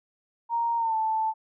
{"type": "tone with pitch glide", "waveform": "sine", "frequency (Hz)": [932.3, 880], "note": ["A#5", "A5"], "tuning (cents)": [0, 0], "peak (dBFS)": -23, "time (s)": [0.49, 1.34], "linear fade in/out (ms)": 50, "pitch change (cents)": -100, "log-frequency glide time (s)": [0.77, 0.96], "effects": []}